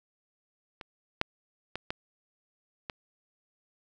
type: clicks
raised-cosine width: 0.3 ms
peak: -25 / -9 / -18 / -16 / -19 dBFS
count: 5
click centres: 0.812 / 1.214 / 1.756 / 1.905 / 2.898 s
effects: none